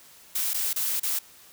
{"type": "noise with dropouts", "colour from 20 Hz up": "blue", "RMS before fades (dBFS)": -27, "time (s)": [0.35, 1.19], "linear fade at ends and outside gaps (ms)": 5, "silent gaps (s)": [[0.535, 0.543], [0.732, 0.76], [0.998, 1.031]], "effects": ["white hiss -52 dBFS RMS until 1.52 s"]}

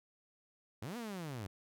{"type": "linear two-way sweep", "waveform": "sawtooth", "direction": "up then down", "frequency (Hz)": [89.2, 246.9, 89.2], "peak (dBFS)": -37, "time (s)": [0.82, 1.47], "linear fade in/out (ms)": 5, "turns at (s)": 0.97, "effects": []}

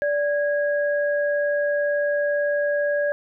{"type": "tone pair together", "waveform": "sine", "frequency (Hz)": [582.3, 1647], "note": ["D5", "G#6"], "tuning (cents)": [-15, -15], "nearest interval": "octave + tritone", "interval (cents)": 1800, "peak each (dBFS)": [-20, -27], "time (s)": [0.02, 3.12], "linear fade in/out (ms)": 0, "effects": []}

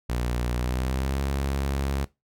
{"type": "tone with pitch glide", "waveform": "sawtooth", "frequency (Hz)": [60.4, 68.58], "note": ["B1", "C#2"], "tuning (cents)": [-38, -18], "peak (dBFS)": -21, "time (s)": [0.09, 2.05], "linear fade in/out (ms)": 10, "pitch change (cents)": 220, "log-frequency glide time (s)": [0.54, 1.19], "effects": ["noise-tail reverb RT60 0.2 s tail -19 dB re dry"]}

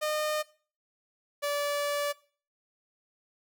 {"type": "tone pair in turn", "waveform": "sawtooth", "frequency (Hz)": [610, 578.6], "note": ["D#5", "D5"], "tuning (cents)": [-34, -26], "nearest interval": "minor second", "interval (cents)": 92, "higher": "first", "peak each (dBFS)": -24, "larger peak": "neither", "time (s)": [[0.01, 0.43], [1.42, 2.13]], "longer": "second", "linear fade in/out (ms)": 20, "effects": ["noise-tail reverb RT60 0.4 s tail -19 dB re dry"]}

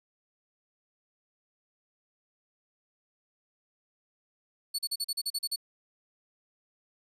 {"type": "tone bursts", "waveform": "sawtooth", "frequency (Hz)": 4435, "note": "C#8", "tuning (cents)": 0, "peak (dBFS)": -26, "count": 10, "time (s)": [4.74, 5.561], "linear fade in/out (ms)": 10, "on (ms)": 47, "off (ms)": 39, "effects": ["resampled to 32000 Hz"]}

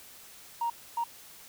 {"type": "tone bursts at uneven times", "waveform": "sine", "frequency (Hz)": 936, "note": "A#5", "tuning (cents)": 7, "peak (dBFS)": -26, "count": 2, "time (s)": [[0.61, 0.7], [0.97, 1.04]], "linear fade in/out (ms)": 5, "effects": ["tanh soft clip ceiling -23 dBFS", "white hiss -51 dBFS RMS until 1.48 s"]}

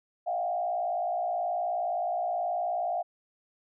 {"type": "tone with frequency modulation", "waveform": "sine", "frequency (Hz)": 705, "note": "F5", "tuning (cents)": 16, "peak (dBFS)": -27, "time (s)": [0.26, 3.03], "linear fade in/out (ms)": 20, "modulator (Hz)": 59, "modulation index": 1, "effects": []}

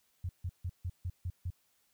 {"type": "tone bursts", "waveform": "sine", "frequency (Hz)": 88.9, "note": "F2", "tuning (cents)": 31, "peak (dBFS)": -33, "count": 7, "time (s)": [0.24, 1.504], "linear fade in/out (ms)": 5, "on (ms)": 52, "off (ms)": 150, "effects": ["white hiss -73 dBFS RMS until 1.93 s"]}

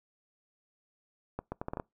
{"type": "accelerating click train", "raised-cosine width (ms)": 1, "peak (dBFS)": -21, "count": 7, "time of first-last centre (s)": [1.39, 1.799], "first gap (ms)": 130, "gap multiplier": 0.73, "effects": ["noise-tail reverb RT60 0.2 s tail -25 dB re dry"]}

